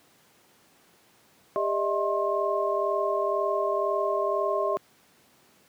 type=tone cluster; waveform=sine; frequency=400 / 605 / 647 / 1066 Hz; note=G4 / D#5 / E5 / C6; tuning=+35 / -49 / -32 / +32 cents; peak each=-29 dBFS; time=1.56-4.77 s; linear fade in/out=0 ms; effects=pink hiss -60 dBFS RMS until 5.68 s + high-pass 150 Hz 12 dB/octave